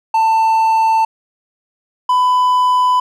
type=tone pair in turn; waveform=triangle; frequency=891 / 1000.1 Hz; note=A5 / B5; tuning=+22 / +21 cents; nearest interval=major second; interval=199 cents; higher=second; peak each=-8 dBFS; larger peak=neither; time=0.14-1.05 / 2.09-3 s; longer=neither; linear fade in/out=5 ms; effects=none